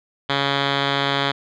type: tone with low-pass filter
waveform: 5% pulse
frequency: 139.6 Hz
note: C#3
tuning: 13 cents sharp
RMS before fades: -21 dBFS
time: 0.29-1.32 s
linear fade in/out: 10 ms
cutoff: 3200 Hz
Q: 6.3
effects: none